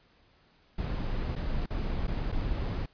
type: noise with dropouts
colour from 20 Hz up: brown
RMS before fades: -31 dBFS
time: 0.78-2.86 s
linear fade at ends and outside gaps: 5 ms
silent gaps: 1.355-1.361 / 1.661-1.704 / 2.07-2.078 / 2.319-2.324 s
effects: pink hiss -64 dBFS RMS until 2.93 s + resampled to 11025 Hz